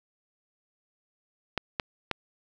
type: clicks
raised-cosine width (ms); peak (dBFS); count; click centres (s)
0.3; -11; 3; 1.577 / 1.798 / 2.113
effects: none